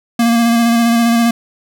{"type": "tone with vibrato", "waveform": "square", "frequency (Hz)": 233.1, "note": "A#3", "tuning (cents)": 0, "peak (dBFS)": -10, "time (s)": [0.19, 1.31], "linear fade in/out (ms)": 5, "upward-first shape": "square", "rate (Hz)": 15, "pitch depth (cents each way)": 17, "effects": []}